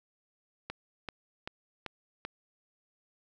click train, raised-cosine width 0.3 ms, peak -21 dBFS, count 5, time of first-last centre 0.7-2.25 s, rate 2.58 Hz, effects none

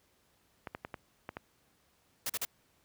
clicks, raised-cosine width 0.5 ms, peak -24 dBFS, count 6, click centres 0.672 / 0.749 / 0.849 / 0.942 / 1.291 / 1.369 s
white noise bursts, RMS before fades -34 dBFS, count 3, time 2.26-2.451 s, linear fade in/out 5 ms, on 37 ms, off 40 ms
effects pink hiss -70 dBFS RMS until 2.84 s + high-pass 60 Hz 12 dB/octave

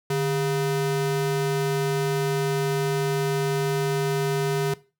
square ring-modulated tone, 277.2 Hz, C#4, in tune, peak -20 dBFS, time 0.1-4.74 s, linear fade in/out 5 ms, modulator 127 Hz, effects noise-tail reverb RT60 0.3 s tail -18 dB re dry

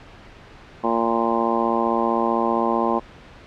harmonic tone, 115.5 Hz, A#2, 16 cents flat, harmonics 2 / 3 / 4 / 5 / 6 / 7 / 8 / 9, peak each -25 / -25 / -28 / -27 / -29 / -26 / -28 / -25 dBFS, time 0.83-3 s, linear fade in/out 20 ms, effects pink hiss -44 dBFS RMS until 3.46 s + low-pass 3000 Hz 12 dB/octave

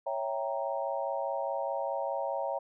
sine chord, C# diminished seventh, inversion none, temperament equal, 554.4 / 659.3 / 784 / 932.3 Hz, C#5 / E5 / G5 / Bb5, 0 / 0 / 0 / 0 cents, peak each -34 / -36 / -37 / -37 dBFS, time 0.06-2.59 s, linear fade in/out 10 ms, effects none

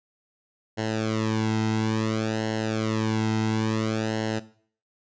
sawtooth tone with flanger, 110 Hz, A2, in tune, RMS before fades -26 dBFS, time 0.77-4.4 s, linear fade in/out 20 ms, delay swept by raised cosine 0.83 to 1.74 ms, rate 0.58 Hz, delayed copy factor -0.95, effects noise-tail reverb RT60 0.5 s tail -17 dB re dry + resampled to 16000 Hz

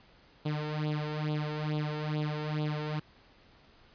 sawtooth tone with flanger, 151.6 Hz, D#3, 45 cents flat, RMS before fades -33 dBFS, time 0.45-3 s, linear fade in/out 10 ms, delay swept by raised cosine 0.26 to 2.26 ms, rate 2.3 Hz, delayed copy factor +0.8, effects pink hiss -60 dBFS RMS until 3.94 s + resampled to 11025 Hz

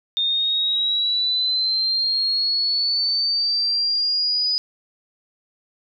sine linear sweep, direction up, 3642 to 4978 Hz, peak -18 dBFS, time 0.17-4.58 s, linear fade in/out 0 ms, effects none

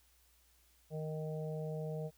harmonic tone, 155.56 Hz, D#3, in tune, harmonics 1 / 3 / 4 / 5, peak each -39 / -43 / -46 / -55 dBFS, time 0.9-2.11 s, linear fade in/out 50 ms, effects added 60 Hz sine -70 dBFS peak until 2.17 s + white hiss -70 dBFS RMS until 2.17 s

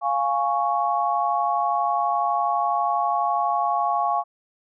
sine chord, Db major, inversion first, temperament equal, 698.5 / 830.6 / 1108.7 Hz, F5 / Ab5 / Db6, 0 / 0 / 0 cents, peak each -24 dBFS, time 0.01-4.24 s, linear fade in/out 50 ms, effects none

